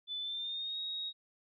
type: tone with pitch glide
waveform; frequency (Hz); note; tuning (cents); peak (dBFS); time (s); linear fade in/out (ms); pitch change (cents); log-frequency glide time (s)
sine; 3501 to 3774; A7 to A#7; -9 to +21; -36; 0.07-1.13; 50; +130; 0.2-0.79
effects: none